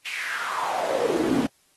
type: noise with high-pass filter sweep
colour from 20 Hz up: brown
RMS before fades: -26 dBFS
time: 0.05-1.47 s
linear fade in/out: 10 ms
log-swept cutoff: 2600 to 220 Hz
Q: 5.6
effects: white hiss -63 dBFS RMS until 1.76 s + AAC 32 kbps